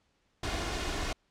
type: noise with comb filter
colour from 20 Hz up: pink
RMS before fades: -33 dBFS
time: 0.43-1.13 s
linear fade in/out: 5 ms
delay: 2.8 ms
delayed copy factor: +0.5
effects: pink hiss -73 dBFS RMS until 1.3 s + low-pass 6000 Hz 12 dB/octave